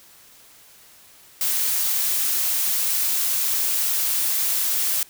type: noise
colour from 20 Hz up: blue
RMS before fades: -22 dBFS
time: 1.41-5.03 s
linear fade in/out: 2 ms
effects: white hiss -50 dBFS RMS until 5.09 s